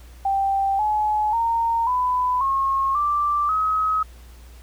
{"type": "tone with pitch steps", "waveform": "sine", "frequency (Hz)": [784, 850, 921.6, 999.3, 1083.4, 1174.7, 1273.6], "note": ["G5", "G#5", "A#5", "B5", "C#6", "D6", "D#6"], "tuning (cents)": [0, 40, -20, 20, -40, 0, 40], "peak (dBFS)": -18, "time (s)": [0.25, 4.03], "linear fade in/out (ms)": 5, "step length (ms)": 540, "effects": ["added 60 Hz sine -41 dBFS peak until 4.62 s", "pink hiss -52 dBFS RMS until 4.62 s"]}